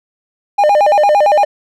triangle tone with vibrato, 700 Hz, F5, 4 cents sharp, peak -5 dBFS, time 0.58-1.45 s, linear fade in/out 10 ms, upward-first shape square, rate 8.8 Hz, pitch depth 260 cents each way, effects none

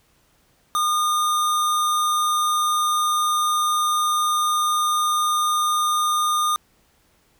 square tone, 1218 Hz, D#6, 37 cents flat, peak -19 dBFS, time 0.75-6.56 s, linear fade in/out 0 ms, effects pink hiss -61 dBFS RMS until 7.39 s

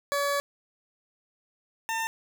20% pulse tone pair in turn, 568 / 901.6 Hz, C#5 / A5, +42 / +42 cents, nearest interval minor sixth, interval 800 cents, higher second, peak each -20 / -23 dBFS, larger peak first, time 0.12-0.4 / 1.89-2.07 s, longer first, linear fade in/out 0 ms, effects none

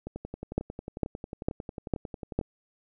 two click trains, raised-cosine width 2 ms, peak -12 / -23 dBFS, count 5 / 27, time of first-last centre 0.58-2.39 / 0.07-2.412 s, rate 2.21 / 11.1 Hz, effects none

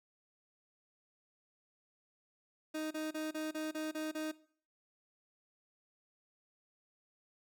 30% pulse tone bursts, 311.1 Hz, D#4, in tune, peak -34 dBFS, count 8, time 2.74-4.317 s, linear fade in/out 10 ms, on 170 ms, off 31 ms, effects noise-tail reverb RT60 0.5 s tail -19 dB re dry

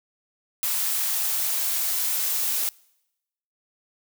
blue noise with high-pass filter sweep, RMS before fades -25 dBFS, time 0.63-2.69 s, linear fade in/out 0 ms, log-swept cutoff 880 to 430 Hz, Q 1.5, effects noise-tail reverb RT60 0.9 s tail -25 dB re dry

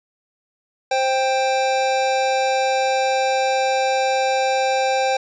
square tone pair together, 526 / 788.1 Hz, C5 / G5, +9 / +9 cents, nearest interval perfect fifth, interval 700 cents, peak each -21 / -20 dBFS, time 0.91-5.17 s, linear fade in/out 5 ms, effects resampled to 16000 Hz + 8-bit

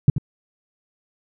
sine tone with echo, 138.59 Hz, C#3, in tune, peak -6 dBFS, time 0.08-0.1 s, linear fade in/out 2 ms, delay 82 ms, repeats 1, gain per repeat -11 dB, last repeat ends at 0.182 s, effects tanh soft clip ceiling -3 dBFS

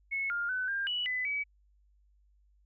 sine tone with pitch steps, 2193 / 1407 / 1508 / 1599 / 2946 / 2006 / 2280 Hz, C#7 / F6 / F#6 / G6 / F#7 / B6 / C#7, -19 / +12 / +32 / +34 / -8 / +26 / +48 cents, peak -30 dBFS, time 0.11-1.44 s, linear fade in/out 20 ms, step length 190 ms, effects added 50 Hz sine -63 dBFS peak until 2.65 s

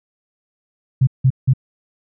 sine tone bursts, 130.81 Hz, C3, in tune, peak -9 dBFS, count 3, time 1.01-1.536 s, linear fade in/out 10 ms, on 62 ms, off 170 ms, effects none

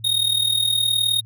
square tone with amplitude modulation, 3721 Hz, A#7, 4 cents flat, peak -15 dBFS, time 0.04-1.21 s, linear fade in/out 10 ms, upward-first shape sine, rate 39.3 Hz, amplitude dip 70%, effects added 111 Hz sine -38 dBFS peak until 1.25 s

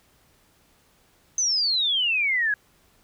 sine exponential sweep, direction down, 6272 to 1632 Hz, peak -20 dBFS, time 1.38-2.54 s, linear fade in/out 2 ms, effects pink hiss -61 dBFS RMS until 3.03 s

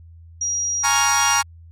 sine tone, 5730 Hz, F8, 44 cents sharp, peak -20 dBFS, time 0.41-1.41 s, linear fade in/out 5 ms
sawtooth chord, Bb minor seventh, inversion third, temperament equal, 830.6 / 932.3 / 1108.7 / 1396.9 Hz, Ab5 / Bb5 / Db6 / F6, 0 / 0 / 0 / 0 cents, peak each -19 dBFS, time 0.83-1.43 s, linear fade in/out 20 ms
effects added 83 Hz sine -41 dBFS peak until 1.71 s + low-pass 12000 Hz 12 dB/octave

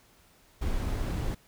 brown noise, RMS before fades -30 dBFS, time 0.61-1.35 s, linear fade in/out 10 ms, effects pink hiss -61 dBFS RMS until 1.47 s

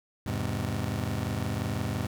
25% pulse chord, E augmented, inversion none, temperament just, 82.41 / 103.01 / 128.76 Hz, E2 / G#2 / B#2, 0 / -14 / -27 cents, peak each -32 / -28 / -30 dBFS, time 0.26-2.07 s, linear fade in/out 5 ms, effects none

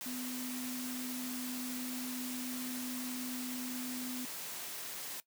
sine tone in noise, 251.2 Hz, B3, 30 cents sharp, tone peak -39 dBFS, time 0.06-4.25 s, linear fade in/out 0 ms, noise white, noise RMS -43 dBFS, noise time 0.01-5.2 s, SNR +1 dB, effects noise-tail reverb RT60 0.1 s tail -18 dB re dry + high-pass 150 Hz 12 dB/octave

